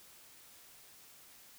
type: silence
effects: white hiss -58 dBFS RMS until 1.58 s